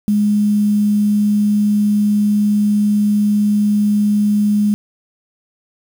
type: tone with quantisation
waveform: sine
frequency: 207.7 Hz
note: G#3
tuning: in tune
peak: -11 dBFS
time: 0.08-4.74 s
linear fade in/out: 0 ms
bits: 6
effects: none